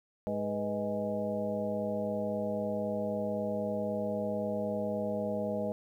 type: harmonic tone with a mistuned harmonic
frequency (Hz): 103.83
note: G#2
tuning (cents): 0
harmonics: 1 / 2 / 3 / 4 / 5 / 6 / 8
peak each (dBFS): -45 / -35 / -46 / -44 / -36 / -35 / -45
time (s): 0.27-5.72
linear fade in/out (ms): 0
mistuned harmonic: 5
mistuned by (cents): -88
effects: 11-bit